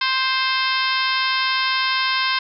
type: harmonic tone with a mistuned harmonic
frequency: 524 Hz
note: C5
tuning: 2 cents sharp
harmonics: 2 / 3 / 4 / 5 / 6 / 7 / 8 / 9 / 10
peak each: -23 / -25 / -26 / -27 / -28 / -28 / -29 / -30 / -30 dBFS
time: 0.01-2.39 s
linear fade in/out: 5 ms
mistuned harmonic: 9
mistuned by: +20 cents
effects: none